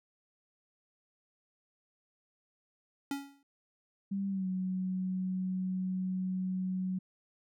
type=tone with exponential decay; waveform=square; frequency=279.2 Hz; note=C#4; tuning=13 cents sharp; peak=-31 dBFS; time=3.11-3.43 s; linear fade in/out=2 ms; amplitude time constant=68 ms
type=tone with pitch glide; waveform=sine; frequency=196.7 to 185.87 Hz; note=G3 to F#3; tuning=+6 to +8 cents; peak=-31 dBFS; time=4.11-6.99 s; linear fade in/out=10 ms; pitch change=-98 cents; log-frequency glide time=4.29-4.47 s
effects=none